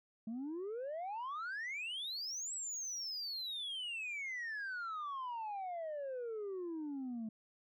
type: exponential two-way sweep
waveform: sine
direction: up then down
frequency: 215 to 7902 to 215 Hz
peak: -37 dBFS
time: 0.27-7.29 s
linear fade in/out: 5 ms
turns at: 2.54 s
effects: tanh soft clip ceiling -38 dBFS